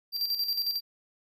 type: tone with tremolo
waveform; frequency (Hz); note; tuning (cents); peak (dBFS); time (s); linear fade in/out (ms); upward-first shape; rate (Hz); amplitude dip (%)
square; 4719; D8; +7; -26; 0.12-0.81; 50; square; 11; 55
effects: none